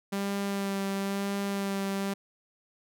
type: tone with vibrato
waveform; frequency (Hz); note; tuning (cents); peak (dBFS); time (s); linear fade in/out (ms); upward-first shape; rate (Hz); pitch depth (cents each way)
sawtooth; 197.7; G3; +15; -25; 0.12-2.14; 10; sine; 1; 15
effects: none